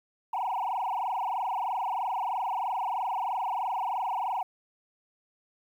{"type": "tone with frequency modulation", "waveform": "sine", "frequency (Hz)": 857, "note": "A5", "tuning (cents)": -46, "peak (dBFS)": -26, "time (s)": [0.33, 4.43], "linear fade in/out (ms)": 5, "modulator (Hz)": 23.1, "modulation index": 5.4, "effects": ["tanh soft clip ceiling -25 dBFS", "10-bit"]}